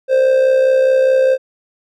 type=tone with amplitude modulation; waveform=triangle; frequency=524 Hz; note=C5; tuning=2 cents sharp; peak=-5 dBFS; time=0.08-1.38 s; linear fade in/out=50 ms; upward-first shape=sine; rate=64.8 Hz; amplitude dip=50%; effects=none